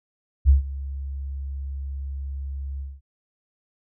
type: tone with ADSR envelope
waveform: sine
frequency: 68.6 Hz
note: C#2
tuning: 17 cents flat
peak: -9 dBFS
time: 0.45-3.01 s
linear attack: 41 ms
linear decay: 130 ms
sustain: -19 dB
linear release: 210 ms
effects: none